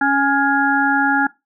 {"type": "harmonic tone with a mistuned harmonic", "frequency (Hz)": 277.2, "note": "C#4", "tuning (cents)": 0, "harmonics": [1, 3, 5, 6], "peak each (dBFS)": [-19, -18, -19, -19], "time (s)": [0.01, 1.27], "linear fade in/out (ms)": 5, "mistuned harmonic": 5, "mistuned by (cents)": 32, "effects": ["noise-tail reverb RT60 0.2 s tail -19 dB re dry"]}